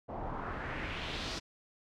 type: noise with low-pass filter sweep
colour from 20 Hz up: pink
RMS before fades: -39 dBFS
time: 0.08-1.4 s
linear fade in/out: 20 ms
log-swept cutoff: 710 to 5300 Hz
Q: 2.2
effects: none